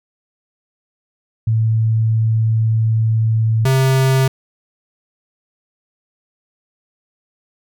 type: tone pair in turn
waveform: sine / square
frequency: 111.5 / 132.6 Hz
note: A2 / C3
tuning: +23 / +23 cents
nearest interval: minor third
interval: 300 cents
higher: second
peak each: -12 dBFS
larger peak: neither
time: 1.47-3.65 / 3.65-4.28 s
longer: first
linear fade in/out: 5 ms
effects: none